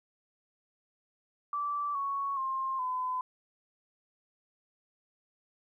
sine tone with pitch steps, 1163 / 1110.5 / 1060.3 / 1012.5 Hz, D6 / C#6 / C6 / B5, -17 / +3 / +23 / +43 cents, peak -30 dBFS, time 1.53-3.21 s, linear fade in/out 2 ms, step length 420 ms, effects 12-bit

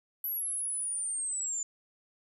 sine linear sweep, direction down, 11810 to 7040 Hz, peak -31 dBFS, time 0.24-1.63 s, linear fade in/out 2 ms, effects none

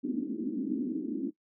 white band-pass noise, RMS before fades -33 dBFS, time 0.03-1.31 s, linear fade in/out 20 ms, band 230 to 310 Hz, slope 48 dB/octave, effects noise-tail reverb RT60 0.1 s tail -19 dB re dry

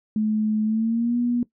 sine tone with pitch glide, 215.1 to 241.4 Hz, A3 to B3, -39 to -39 cents, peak -19 dBFS, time 0.16-1.43 s, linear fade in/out 2 ms, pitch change +200 cents, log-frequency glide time 0.64-1.17 s, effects noise-tail reverb RT60 0.1 s tail -18 dB re dry

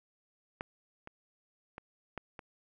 clicks, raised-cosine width 0.5 ms, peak -21 / -30 / -28 / -23 / -29 dBFS, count 5, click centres 0.609 / 1.074 / 1.781 / 2.177 / 2.392 s, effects none

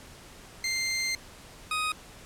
20% pulse tone pair in turn, 2093 / 1251 Hz, C7 / D#6, 0 / +9 cents, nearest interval major sixth, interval 891 cents, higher first, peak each -22 dBFS, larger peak neither, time 0.64-1.15 / 1.71-1.92 s, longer first, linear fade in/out 2 ms, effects pink hiss -49 dBFS RMS until 2.25 s + low-pass 11000 Hz 12 dB/octave

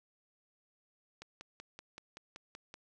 click train, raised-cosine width 0.2 ms, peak -30 dBFS, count 9, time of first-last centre 1.22-2.741 s, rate 5.26 Hz, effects none

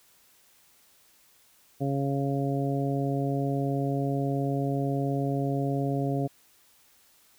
harmonic tone, 138.59 Hz, C#3, in tune, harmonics 1 / 2 / 3 / 4 / 5, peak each -28 / -30 / -34 / -36 / -35 dBFS, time 1.8-6.28 s, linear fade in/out 20 ms, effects white hiss -61 dBFS RMS until 7.38 s

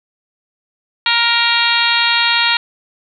harmonic tone with a mistuned harmonic, 469.1 Hz, A#4, 11 cents sharp, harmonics 2 / 3 / 4 / 5 / 6 / 7 / 8 / 9, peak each -20 / -20 / -20 / -20 / -20 / -20 / -20 / -20 dBFS, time 1.06-2.57 s, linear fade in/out 2 ms, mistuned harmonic 6, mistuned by -21 cents, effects none

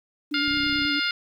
sine tone with vibrato, 290.3 Hz, D4, 20 cents flat, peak -27 dBFS, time 0.31-1 s, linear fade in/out 10 ms, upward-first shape square, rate 9.2 Hz, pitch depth 25 cents each way
harmonic tone, 706 Hz, F5, 19 cents sharp, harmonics 2 / 3 / 4 / 5 / 6 / 7, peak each -27 / -29 / -30 / -31 / -32 / -32 dBFS, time 0.34-1.11 s, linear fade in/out 2 ms
click train, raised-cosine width 5 ms, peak -29 dBFS, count 13, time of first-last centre 0.48-0.852 s, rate 32.3 Hz
effects 9-bit

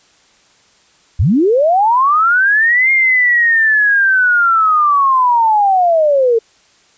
sine linear two-way sweep, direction up then down, 61.74 to 2135 to 442.7 Hz, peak -8 dBFS, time 1.19-6.39 s, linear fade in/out 10 ms, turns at 2.91 s, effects white hiss -51 dBFS RMS until 6.97 s + resampled to 16000 Hz

